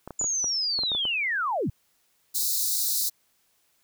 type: clicks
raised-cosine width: 1 ms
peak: -23 dBFS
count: 10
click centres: 0.076 / 0.107 / 0.213 / 0.243 / 0.443 / 0.79 / 0.835 / 0.918 / 0.95 / 1.053 s
type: linear sweep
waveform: sine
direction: down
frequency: 7040 to 73.42 Hz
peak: -24 dBFS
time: 0.19-1.7 s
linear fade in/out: 5 ms
type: high-pass noise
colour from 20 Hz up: white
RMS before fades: -26 dBFS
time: 2.34-3.1 s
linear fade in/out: 20 ms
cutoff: 3800 Hz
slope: 96 dB/octave
effects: white hiss -68 dBFS RMS until 3.83 s